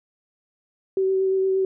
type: tone with vibrato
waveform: sine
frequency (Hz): 381.7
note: G4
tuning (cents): -46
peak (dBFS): -18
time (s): 0.97-1.65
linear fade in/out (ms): 2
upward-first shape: sine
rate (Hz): 8.6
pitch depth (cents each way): 12
effects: none